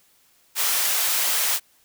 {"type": "high-pass noise", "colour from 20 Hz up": "white", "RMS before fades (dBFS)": -22, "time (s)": [0.55, 1.6], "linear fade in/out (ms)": 50, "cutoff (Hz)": 680, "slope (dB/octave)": 12, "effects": ["white hiss -60 dBFS RMS until 1.84 s"]}